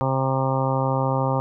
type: harmonic tone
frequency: 133.1 Hz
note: C3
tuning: 30 cents sharp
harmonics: 1 / 2 / 3 / 4 / 5 / 6 / 7 / 8 / 9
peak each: -23 / -29 / -33 / -26 / -34 / -29 / -28 / -33 / -32 dBFS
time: 0.01-1.4 s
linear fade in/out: 0 ms
effects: none